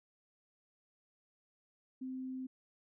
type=tone; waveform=sine; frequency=259.3 Hz; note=C4; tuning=15 cents flat; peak=-39 dBFS; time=2.01-2.47 s; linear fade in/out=10 ms; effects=none